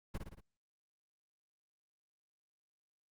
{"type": "noise with echo", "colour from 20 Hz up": "brown", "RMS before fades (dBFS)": -39, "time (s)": [0.14, 0.18], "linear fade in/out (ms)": 10, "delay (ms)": 57, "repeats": 4, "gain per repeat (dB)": -4, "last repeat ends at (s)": 0.408, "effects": ["Opus 48 kbps"]}